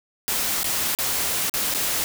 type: noise with dropouts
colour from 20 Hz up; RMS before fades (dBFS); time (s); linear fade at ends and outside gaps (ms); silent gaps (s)
white; -24; 0.28-2.04; 0; 0.632-0.643 / 0.95-0.987 / 1.496-1.539 / 1.74-1.747
effects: none